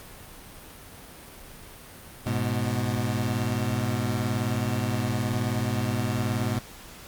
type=beating tone pair; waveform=25% pulse; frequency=104.7 / 123.7 Hz; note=G#2 / B2; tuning=+15 / +3 cents; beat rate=19 Hz; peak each=-24 dBFS; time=2.26-6.59 s; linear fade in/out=5 ms; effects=pink hiss -45 dBFS RMS until 7.07 s + Opus 48 kbps